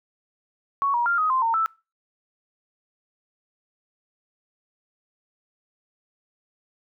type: tone with pitch steps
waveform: sine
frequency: 1113 / 953 / 1393 / 1256 / 1042 / 913 / 1320 Hz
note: C#6 / A#5 / F6 / D#6 / C6 / A#5 / E6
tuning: +7 / +38 / -5 / +16 / -7 / -36 / +2 cents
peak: -19 dBFS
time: 0.82-1.66 s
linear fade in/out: 0 ms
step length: 120 ms
effects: noise-tail reverb RT60 0.3 s tail -24 dB re dry